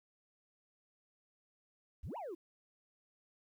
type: exponential two-way sweep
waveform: sine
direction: up then down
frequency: 51 to 997 to 312.3 Hz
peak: -39 dBFS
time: 2.03-2.35 s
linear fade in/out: 10 ms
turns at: 2.17 s
effects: tanh soft clip ceiling -39 dBFS + 12-bit